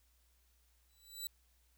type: tone with exponential growth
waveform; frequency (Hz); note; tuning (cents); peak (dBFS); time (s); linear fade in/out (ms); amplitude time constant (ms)
15% pulse; 3954; B7; +1; -30; 0.89-1.27; 1; 81
effects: added 60 Hz sine -70 dBFS peak until 1.77 s + white hiss -75 dBFS RMS until 1.77 s